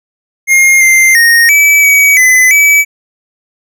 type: tone with pitch steps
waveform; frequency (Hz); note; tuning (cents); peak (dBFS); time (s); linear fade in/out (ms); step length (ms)
square; 2132 / 2091 / 1858 / 2300 / 2269 / 2021 / 2293; C7 / C7 / A#6 / D7 / C#7 / B6 / D7; +32 / -2 / -6 / -37 / +40 / +39 / -42; -4; 0.47-2.85; 50; 340
effects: none